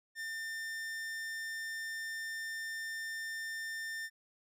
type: tone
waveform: 45% pulse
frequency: 1800 Hz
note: A6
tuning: 39 cents sharp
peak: -38 dBFS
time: 0.15-4.1 s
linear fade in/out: 50 ms
effects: resampled to 32000 Hz